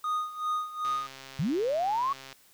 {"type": "tone with tremolo", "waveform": "triangle", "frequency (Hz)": 1237, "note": "D#6", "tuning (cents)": -10, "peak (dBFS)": -24, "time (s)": [0.04, 1.07], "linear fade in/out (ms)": 2, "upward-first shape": "sine", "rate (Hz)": 2.6, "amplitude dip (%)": 80}
{"type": "click train", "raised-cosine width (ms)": 0.2, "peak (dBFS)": -27, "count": 199, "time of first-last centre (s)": [0.85, 2.328], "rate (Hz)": 134}
{"type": "linear sweep", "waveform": "sine", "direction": "up", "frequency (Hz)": [122.5, 1135], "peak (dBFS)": -25, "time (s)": [1.39, 2.13], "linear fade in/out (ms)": 5}
{"effects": ["white hiss -60 dBFS RMS until 2.53 s"]}